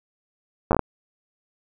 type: slowing click train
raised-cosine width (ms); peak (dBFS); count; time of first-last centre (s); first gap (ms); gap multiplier
1; -5; 6; 0.71-0.793; 9; 1.31
effects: none